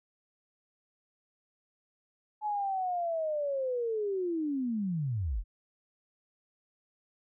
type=linear sweep; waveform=sine; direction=down; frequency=857 to 34.4 Hz; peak=-29 dBFS; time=2.41-5.44 s; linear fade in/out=50 ms; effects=none